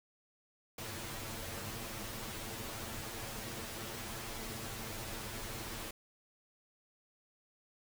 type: noise with comb filter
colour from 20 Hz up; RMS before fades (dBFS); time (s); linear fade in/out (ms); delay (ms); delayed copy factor
pink; -43; 0.78-5.91; 5; 8.9; +1
effects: none